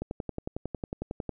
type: click train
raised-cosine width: 2 ms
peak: -19 dBFS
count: 15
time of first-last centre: 0.02-1.293 s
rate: 11 Hz
effects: none